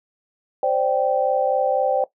sine chord, C suspended second, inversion none, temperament equal with one note detuned, 523.3 / 587.3 / 781.3 Hz, C5 / D5 / G5, 0 / 0 / -6 cents, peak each -21 / -22 / -21 dBFS, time 0.63-2.04 s, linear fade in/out 2 ms, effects noise-tail reverb RT60 0.1 s tail -17 dB re dry

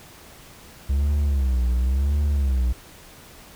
triangle tone with vibrato, 66.7 Hz, C2, 34 cents sharp, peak -16 dBFS, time 0.89-2.73 s, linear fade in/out 10 ms, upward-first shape sine, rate 0.94 Hz, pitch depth 160 cents each way, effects pink hiss -46 dBFS RMS until 3.55 s

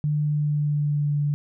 sine tone with pitch glide, 149.3 to 145.89 Hz, D3 to D3, +29 to -11 cents, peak -20 dBFS, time 0.04-1.34 s, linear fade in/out 0 ms, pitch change -40 cents, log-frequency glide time 0.21-1.18 s, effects none

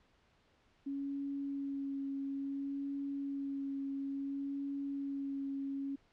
sine tone with vibrato, 277.2 Hz, C#4, in tune, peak -36 dBFS, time 0.86-5.96 s, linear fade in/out 10 ms, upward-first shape sine, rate 0.58 Hz, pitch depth 14 cents each way, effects pink hiss -70 dBFS RMS until 6.12 s + low-pass 4000 Hz 12 dB/octave

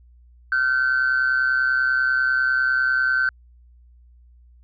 sine tone pair together, 1400 / 1530.1 Hz, F6 / G6, +4 / -42 cents, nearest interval major second, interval 154 cents, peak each -22 / -17 dBFS, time 0.52-3.29 s, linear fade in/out 2 ms, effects tanh soft clip ceiling -13 dBFS + added 60 Hz sine -48 dBFS peak until 4.63 s

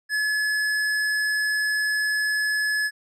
square tone, 1708 Hz, G#6, 48 cents sharp, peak -22 dBFS, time 0.09-2.91 s, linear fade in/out 50 ms, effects low-pass 10000 Hz 12 dB/octave

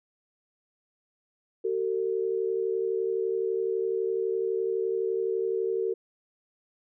sine tone pair together, 380 / 451.9 Hz, F#4 / A4, +46 / +46 cents, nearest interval minor third, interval 300 cents, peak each -28 dBFS, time 1.64-5.94 s, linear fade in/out 10 ms, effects none

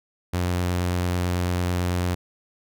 sawtooth tone, 89.1 Hz, F2, 35 cents sharp, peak -18 dBFS, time 0.33-2.15 s, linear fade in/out 10 ms, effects none

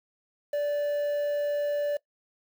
triangle tone with quantisation, 583 Hz, D5, 13 cents flat, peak -23 dBFS, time 0.53-1.97 s, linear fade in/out 5 ms, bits 8, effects noise-tail reverb RT60 0.1 s tail -21 dB re dry

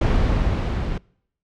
brown noise with level ramp, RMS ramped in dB -17 to -25 dBFS, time 0.01-0.98 s, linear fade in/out 5 ms, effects noise-tail reverb RT60 0.7 s tail -26 dB re dry + low-pass 4000 Hz 12 dB/octave

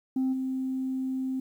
sine tone with level steps, 261.6 Hz, C4, in tune, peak -22 / -27 dBFS, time 0.16-1.4 s, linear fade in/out 5 ms, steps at 0.32 s, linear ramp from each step 20 ms, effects tanh soft clip ceiling -22 dBFS + 10-bit

